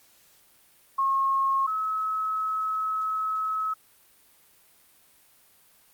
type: tone pair in turn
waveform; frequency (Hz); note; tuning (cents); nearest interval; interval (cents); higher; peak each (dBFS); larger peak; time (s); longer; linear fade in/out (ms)
sine; 1083 / 1287.9; C#6 / E6; -41 / -41; minor third; 300; second; -21 / -25; first; 0.98-1.67 / 1.67-3.74; second; 10
effects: white hiss -59 dBFS RMS until 5.93 s + Opus 48 kbps